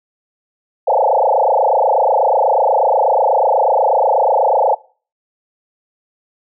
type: tone with frequency modulation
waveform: sine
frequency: 693 Hz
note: F5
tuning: 14 cents flat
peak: -10 dBFS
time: 0.87-4.75 s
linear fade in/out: 10 ms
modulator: 28.2 Hz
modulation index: 7
effects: noise-tail reverb RT60 0.4 s tail -22 dB re dry